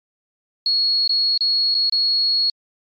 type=tone with dropouts; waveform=sine; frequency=4331 Hz; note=C#8; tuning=41 cents flat; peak=-15 dBFS; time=0.66-2.5 s; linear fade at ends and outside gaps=2 ms; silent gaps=1.077-1.093 / 1.377-1.407 / 1.744-1.749 / 1.897-1.923 s; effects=MP3 64 kbps